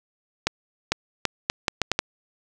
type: accelerating click train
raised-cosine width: 0.2 ms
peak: -3 dBFS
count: 8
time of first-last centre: 0.47-1.99 s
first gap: 450 ms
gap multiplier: 0.74
effects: none